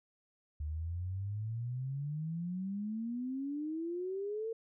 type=exponential sweep; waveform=sine; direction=up; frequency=73.42 to 458.9 Hz; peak=-35 dBFS; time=0.6-4.53 s; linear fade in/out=5 ms; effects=none